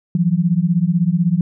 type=beating tone pair; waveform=sine; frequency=165.1 / 181.1 Hz; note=E3 / F#3; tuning=+3 / -37 cents; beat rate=16 Hz; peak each=-16 dBFS; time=0.15-1.41 s; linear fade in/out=2 ms; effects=none